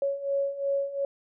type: beating tone pair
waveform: sine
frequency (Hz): 554.4 / 557.2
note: C#5 / C#5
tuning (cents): 0 / +9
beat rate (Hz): 2.8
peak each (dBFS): -31 / -27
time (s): 0.02-1.05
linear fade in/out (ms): 2
effects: none